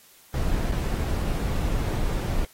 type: noise with dropouts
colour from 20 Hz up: brown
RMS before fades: -25 dBFS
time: 0.34-2.45 s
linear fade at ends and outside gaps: 2 ms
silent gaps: 0.715-0.721 s
effects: white hiss -54 dBFS RMS until 2.53 s + AAC 48 kbps